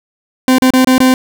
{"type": "tone with dropouts", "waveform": "40% pulse", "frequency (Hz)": 257.9, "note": "C4", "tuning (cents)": -25, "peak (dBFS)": -5, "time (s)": [0.48, 1.14], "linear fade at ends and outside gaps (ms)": 1, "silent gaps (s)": [[0.584, 0.621], [0.705, 0.736], [0.846, 0.872], [0.981, 1.003]], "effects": []}